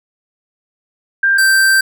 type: tone pair in turn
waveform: sine / square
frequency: 1588 / 1565.2 Hz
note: G6 / G6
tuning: +22 / -3 cents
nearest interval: unison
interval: 25 cents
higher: first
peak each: -9 dBFS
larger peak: neither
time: 1.23-1.38 / 1.38-1.81 s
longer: second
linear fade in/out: 5 ms
effects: none